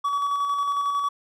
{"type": "tone with tremolo", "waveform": "triangle", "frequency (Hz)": 1137, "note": "C#6", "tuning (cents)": 44, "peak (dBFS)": -19, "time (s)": [0.04, 1.09], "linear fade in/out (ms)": 10, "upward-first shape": "square", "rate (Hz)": 11, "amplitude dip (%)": 30, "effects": []}